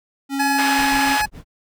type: tone with pitch glide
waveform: square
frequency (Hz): 275.2 to 273.1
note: C#4 to C#4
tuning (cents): -12 to -26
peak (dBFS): -22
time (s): 0.29-1.18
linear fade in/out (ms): 50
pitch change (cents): -14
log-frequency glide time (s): 0.45-0.72
type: tone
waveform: 25% pulse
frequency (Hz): 845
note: G#5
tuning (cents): +30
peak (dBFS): -14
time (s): 0.39-1.26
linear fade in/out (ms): 10
type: band-pass noise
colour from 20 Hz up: white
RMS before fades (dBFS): -25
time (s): 0.58-1.22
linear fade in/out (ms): 10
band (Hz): 730 to 2700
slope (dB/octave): 12
type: noise with tremolo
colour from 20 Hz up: brown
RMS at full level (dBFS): -33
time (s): 0.78-1.45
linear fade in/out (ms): 5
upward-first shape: sine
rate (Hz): 7.1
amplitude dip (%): 100
effects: none